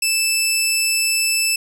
15% pulse tone, 2637 Hz, E7, in tune, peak -9 dBFS, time 0.02-1.56 s, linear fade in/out 5 ms, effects none

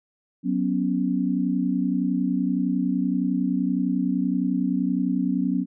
sine chord, F# suspended fourth, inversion none, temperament just, 185 / 246.7 / 277.5 Hz, F#3 / B3 / C#4, 0 / -2 / +2 cents, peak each -25 dBFS, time 0.43-5.66 s, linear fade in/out 50 ms, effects none

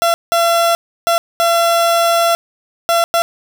30% pulse tone bursts at uneven times, 678 Hz, E5, 49 cents sharp, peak -8 dBFS, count 6, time 0.02-0.14 / 0.32-0.75 / 1.07-1.18 / 1.4-2.35 / 2.89-3.04 / 3.14-3.22 s, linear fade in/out 0 ms, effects none

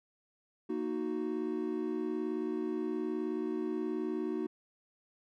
triangle chord, D# minor, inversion second, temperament equal, 233.1 / 311.1 / 370 Hz, A#3 / D#4 / F#4, 0 / 0 / 0 cents, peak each -37 / -34 / -34 dBFS, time 0.69-4.47 s, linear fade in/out 10 ms, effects none

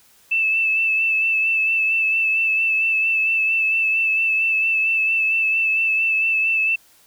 sine tone with vibrato, 2637 Hz, E7, in tune, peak -16 dBFS, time 0.31-6.76 s, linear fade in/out 10 ms, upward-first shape sine, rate 4.4 Hz, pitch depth 26 cents each way, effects white hiss -54 dBFS RMS until 7.06 s

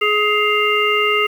harmonic tone with a mistuned harmonic, 420.3 Hz, G#4, 21 cents sharp, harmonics 1 / 3 / 5 / 7, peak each -19 / -19 / -19 / -19 dBFS, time 0.01-1.27 s, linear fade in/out 10 ms, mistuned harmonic 7, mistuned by -92 cents, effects 7-bit

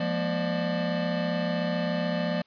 square tone cluster, 174.5 / 210.3 / 237.5 / 597 Hz, F3 / G#3 / A#3 / D5, -1 / +22 / +33 / +28 cents, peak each -30 / -38 / -33 / -31 dBFS, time 0-2.42 s, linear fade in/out 5 ms, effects white hiss -65 dBFS RMS until 2.46 s + resampled to 11025 Hz

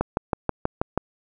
click train, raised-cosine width 1 ms, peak -7 dBFS, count 7, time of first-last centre 0.01-0.976 s, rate 6.21 Hz, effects none

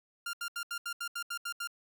sawtooth tone bursts, 1396.9 Hz, F6, in tune, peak -31 dBFS, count 10, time 0.26-1.674 s, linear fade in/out 5 ms, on 73 ms, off 76 ms, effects none

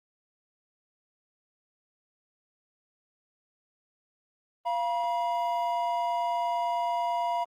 triangle tone pair together, 692 / 963 Hz, F5 / B5, -16 / -44 cents, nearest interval tritone, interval 572 cents, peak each -27 dBFS, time 4.65-7.45 s, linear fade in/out 20 ms, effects Opus 32 kbps

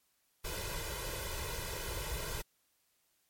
pink noise with comb filter, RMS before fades -39 dBFS, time 0.44-2.42 s, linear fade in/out 10 ms, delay 2 ms, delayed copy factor +0.85, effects white hiss -75 dBFS RMS until 3.29 s + MP3 64 kbps

